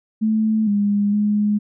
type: tone with pitch steps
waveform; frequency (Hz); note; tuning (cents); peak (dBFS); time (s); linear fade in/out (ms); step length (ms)
sine; 218.3 / 204 / 208.4; A3 / G#3 / G#3; -13 / -31 / +6; -15; 0.21-1.59; 20; 460
effects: none